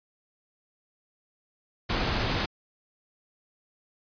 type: noise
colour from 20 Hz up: pink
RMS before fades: -27 dBFS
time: 1.89-2.46 s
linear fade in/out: 10 ms
effects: resampled to 11025 Hz